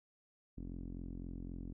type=tone with low-pass filter; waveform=sawtooth; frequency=43.87 Hz; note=F1; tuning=9 cents sharp; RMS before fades=-45 dBFS; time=0.57-1.73 s; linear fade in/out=10 ms; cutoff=270 Hz; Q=3.3; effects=none